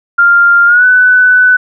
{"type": "tone with pitch glide", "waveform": "sine", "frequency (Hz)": [1396.9, 1497.2], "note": ["F6", "F#6"], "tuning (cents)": [0, 20], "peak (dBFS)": -3, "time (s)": [0.18, 1.57], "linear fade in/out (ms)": 10, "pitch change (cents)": 120, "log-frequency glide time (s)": [0.66, 0.85], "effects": []}